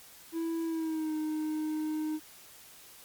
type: tone with pitch glide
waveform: triangle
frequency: 329.6 to 309.3 Hz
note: E4 to D#4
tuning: 0 to -10 cents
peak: -28 dBFS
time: 0.32-2.2 s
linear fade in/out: 50 ms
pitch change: -110 cents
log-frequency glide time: 0.64-1.14 s
effects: white hiss -53 dBFS RMS until 3.04 s + MP3 96 kbps